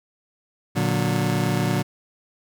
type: chord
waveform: 30% pulse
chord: Bb augmented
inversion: none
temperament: just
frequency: 116.54 / 145.68 / 182.1 Hz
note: Bb2 / D3 / F#3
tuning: 0 / -14 / -27 cents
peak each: -22 dBFS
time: 0.75-1.83 s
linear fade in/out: 20 ms
effects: none